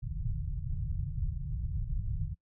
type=low-pass noise; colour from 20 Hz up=pink; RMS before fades=-34 dBFS; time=0.02-2.35 s; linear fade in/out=20 ms; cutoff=160 Hz; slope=96 dB/octave; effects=noise-tail reverb RT60 0.1 s tail -21 dB re dry